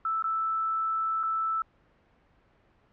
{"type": "tone with dropouts", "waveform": "sine", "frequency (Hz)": 1318.5, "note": "E6", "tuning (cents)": 0, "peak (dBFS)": -25, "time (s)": [0.05, 1.62], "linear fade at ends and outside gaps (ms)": 2, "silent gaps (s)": [[0.224, 0.241], [1.231, 1.235]], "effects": ["pink hiss -64 dBFS RMS until 2.92 s", "low-pass 2000 Hz 12 dB/octave"]}